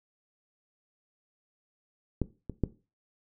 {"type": "clicks", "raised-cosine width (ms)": 3, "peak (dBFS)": [-14, -22, -12], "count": 3, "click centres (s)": [2.217, 2.497, 2.637], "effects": ["noise-tail reverb RT60 0.3 s tail -17 dB re dry"]}